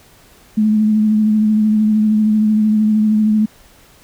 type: tone with vibrato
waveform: sine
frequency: 214.5 Hz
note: A3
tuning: 44 cents flat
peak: -10 dBFS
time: 0.57-3.46 s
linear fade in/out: 10 ms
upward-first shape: triangle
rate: 13 Hz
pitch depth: 30 cents each way
effects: pink hiss -47 dBFS RMS until 4.03 s